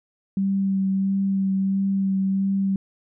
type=tone with vibrato; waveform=sine; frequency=193.9 Hz; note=G3; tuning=19 cents flat; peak=-19 dBFS; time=0.37-2.76 s; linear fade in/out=2 ms; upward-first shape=sine; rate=1.5 Hz; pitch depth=15 cents each way; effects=none